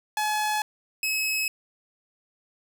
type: tone pair in turn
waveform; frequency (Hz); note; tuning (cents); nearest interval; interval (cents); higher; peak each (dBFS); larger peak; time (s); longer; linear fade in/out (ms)
sawtooth; 850 / 2570; G#5 / E7; +40 / -45; octave + perfect fifth; 1915; second; -20 / -21; first; 0.17-0.62 / 1.03-1.48; neither; 2
effects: none